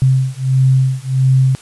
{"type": "beating tone pair", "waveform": "sine", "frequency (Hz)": [130.81, 132.31], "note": ["C3", "C3"], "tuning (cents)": [0, 20], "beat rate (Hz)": 1.5, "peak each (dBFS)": -13, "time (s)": [0.02, 1.55], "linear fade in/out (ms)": 0, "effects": ["white hiss -40 dBFS RMS until 1.61 s", "resampled to 24000 Hz"]}